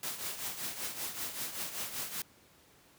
white noise with tremolo, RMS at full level -36 dBFS, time 0.03-2.22 s, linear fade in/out 2 ms, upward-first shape triangle, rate 5.2 Hz, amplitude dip 70%, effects pink hiss -62 dBFS RMS until 2.98 s + high-pass 80 Hz 12 dB/octave

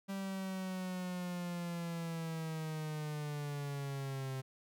45% pulse linear sweep, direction down, 196 to 131.2 Hz, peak -38 dBFS, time 0.08-4.42 s, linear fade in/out 20 ms, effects none

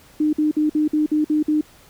sine tone bursts, 304.3 Hz, D#4, 38 cents flat, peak -15 dBFS, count 8, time 0.2-1.611 s, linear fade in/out 5 ms, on 130 ms, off 53 ms, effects pink hiss -50 dBFS RMS until 1.89 s

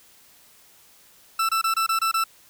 40% pulse tone bursts, 1329 Hz, E6, 14 cents sharp, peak -19 dBFS, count 7, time 1.39-2.24 s, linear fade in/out 5 ms, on 100 ms, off 25 ms, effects white hiss -54 dBFS RMS until 2.49 s

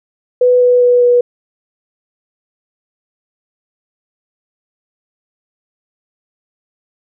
sine tone with pitch steps, 496.3 / 493.2 / 490 / 486.9 Hz, B4 / B4 / B4 / B4, +8 / -2 / -14 / -25 cents, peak -6 dBFS, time 0.41-1.21 s, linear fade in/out 5 ms, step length 200 ms, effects none

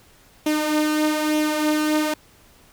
sawtooth tone with flanger, 305.1 Hz, D#4, 34 cents flat, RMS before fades -21 dBFS, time 0.46-2.14 s, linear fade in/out 5 ms, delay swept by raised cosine 0.32 to 4.02 ms, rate 1.1 Hz, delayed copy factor +0.5, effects pink hiss -53 dBFS RMS until 2.72 s

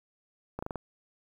slowing click train, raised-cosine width 1 ms, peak -21 dBFS, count 5, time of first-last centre 0.59-0.757 s, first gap 35 ms, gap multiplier 1.12, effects 9-bit

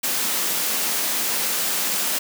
white high-pass noise, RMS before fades -23 dBFS, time 0.03-2.19 s, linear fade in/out 10 ms, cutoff 160 Hz, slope 96 dB/octave, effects none

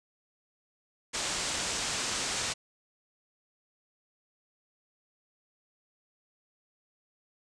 white low-pass noise, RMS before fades -33 dBFS, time 1.13-2.54 s, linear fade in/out 20 ms, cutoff 8400 Hz, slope 48 dB/octave, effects none

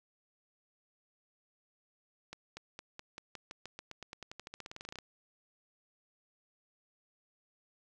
accelerating click train, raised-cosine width 0.2 ms, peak -27 dBFS, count 27, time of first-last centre 2.33-4.987 s, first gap 240 ms, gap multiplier 0.92, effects none

